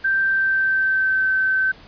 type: tone with pitch glide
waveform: sine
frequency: 1568 to 1539.3 Hz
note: G6 to G6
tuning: 0 to -32 cents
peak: -16 dBFS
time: 0.04-1.72 s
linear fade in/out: 10 ms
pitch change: -32 cents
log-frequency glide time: 0.25-1.26 s
effects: pink hiss -46 dBFS RMS until 1.87 s + resampled to 11025 Hz